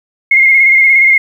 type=tone with vibrato; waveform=sine; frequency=2137 Hz; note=C7; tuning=36 cents sharp; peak=-4 dBFS; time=0.31-1.18 s; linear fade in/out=5 ms; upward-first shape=square; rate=17 Hz; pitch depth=29 cents each way; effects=7-bit